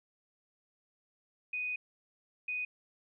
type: tone bursts at uneven times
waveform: sine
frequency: 2489 Hz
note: D#7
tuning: in tune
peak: -33 dBFS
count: 2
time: 1.53-1.76 / 2.48-2.65 s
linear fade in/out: 5 ms
effects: none